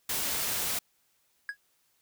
white noise, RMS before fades -31 dBFS, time 0.09-0.79 s, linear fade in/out 5 ms
triangle tone with exponential decay, 1659 Hz, G#6, 2 cents flat, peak -26 dBFS, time 1.49-1.57 s, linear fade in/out 1 ms, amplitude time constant 16 ms
effects white hiss -71 dBFS RMS until 2.01 s

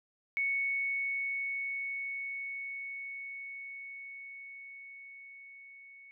sine tone with level ramp, 2217 Hz, C#7, in tune, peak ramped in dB -28 to -51 dBFS, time 0.37-6.11 s, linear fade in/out 0 ms, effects none

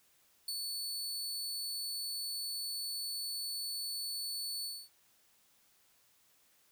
sawtooth tone with ADSR envelope, 4455 Hz, C#8, 8 cents sharp, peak -32 dBFS, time 0.48-4.89 s, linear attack 4 ms, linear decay 45 ms, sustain -2 dB, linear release 250 ms, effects white hiss -69 dBFS RMS until 6.71 s

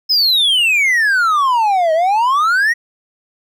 triangle exponential two-way sweep, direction down then up, 5210 to 622.3 to 1934 Hz, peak -9 dBFS, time 0.09-2.74 s, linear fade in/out 20 ms, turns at 1.93 s, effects none

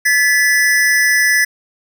square tone pair together, 1720.1 / 1975.5 Hz, A6 / B6, -40 / 0 cents, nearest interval major second, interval 240 cents, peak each -14 dBFS, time 0.05-1.45 s, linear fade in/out 10 ms, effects none

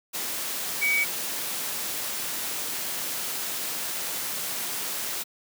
sine tone in noise, 2267 Hz, C#7, 38 cents sharp, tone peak -21 dBFS, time 0.81-1.05 s, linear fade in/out 20 ms, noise white, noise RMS -31 dBFS, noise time 0.13-5.24 s, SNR +7 dB, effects high-pass 150 Hz 12 dB/octave

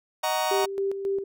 40% pulse chord, D# minor seventh, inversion none, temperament just, 622.3 / 746.7 / 933.4 / 1120.1 Hz, D#5 / F#5 / A#5 / C#6, 0 / +16 / +2 / +18 cents, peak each -28 / -28 / -28 / -33 dBFS, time 0.23-0.66 s, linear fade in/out 10 ms
sine tone with tremolo, 392.9 Hz, G4, 4 cents sharp, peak -23 dBFS, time 0.51-1.24 s, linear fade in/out 5 ms, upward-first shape square, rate 3.7 Hz, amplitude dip 55%
effects none

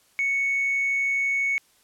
triangle tone with hard clipping, 2217 Hz, C#7, in tune, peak -21 dBFS, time 0.19-1.58 s, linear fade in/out 0 ms, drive 2 dB, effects white hiss -61 dBFS RMS until 1.83 s + low-pass 12000 Hz 12 dB/octave

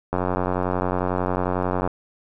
click train, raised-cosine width 1 ms, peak -9 dBFS, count 160, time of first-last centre 0.13-1.875 s, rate 91.1 Hz, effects none

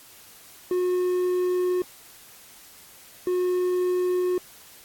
triangle tone pair in turn, 362.1 / 362.1 Hz, F#4 / F#4, -37 / -37 cents, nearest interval unison, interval 0 cents, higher neither, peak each -19 dBFS, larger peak neither, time 0.71-1.82 / 3.27-4.38 s, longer neither, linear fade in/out 2 ms, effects white hiss -49 dBFS RMS until 4.84 s + AAC 64 kbps

